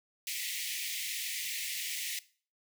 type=high-pass noise; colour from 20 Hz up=pink; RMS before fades=-37 dBFS; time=0.27-2.19 s; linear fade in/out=2 ms; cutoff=1900 Hz; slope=96 dB/octave; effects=noise-tail reverb RT60 0.4 s tail -18 dB re dry